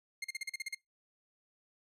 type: tone bursts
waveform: sawtooth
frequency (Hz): 2124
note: C7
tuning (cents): +25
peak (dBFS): -32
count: 9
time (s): 0.22-0.748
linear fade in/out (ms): 5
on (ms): 24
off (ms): 39
effects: noise-tail reverb RT60 0.2 s tail -25 dB re dry + low-pass 11000 Hz 12 dB/octave